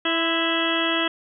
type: harmonic tone with a mistuned harmonic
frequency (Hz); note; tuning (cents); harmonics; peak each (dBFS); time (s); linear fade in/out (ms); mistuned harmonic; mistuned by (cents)
329.6; E4; 0; 1 / 2 / 3 / 4 / 5 / 6 / 8 / 9 / 10; -26 / -29 / -32 / -29 / -30 / -30 / -29 / -31 / -27; 0.05-1.08; 5; 3; +38
effects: none